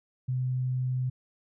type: tone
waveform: sine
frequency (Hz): 127.7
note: C3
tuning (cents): -42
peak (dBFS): -26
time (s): 0.28-1.1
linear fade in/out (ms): 10
effects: none